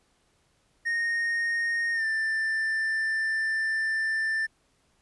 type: tone with pitch glide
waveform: triangle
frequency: 1854 to 1777.4 Hz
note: A#6 to A6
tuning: -10 to +17 cents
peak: -23 dBFS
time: 0.85-4.47 s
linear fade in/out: 20 ms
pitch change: -73 cents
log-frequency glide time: 1.93-2.05 s
effects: pink hiss -68 dBFS RMS until 5.01 s + resampled to 24000 Hz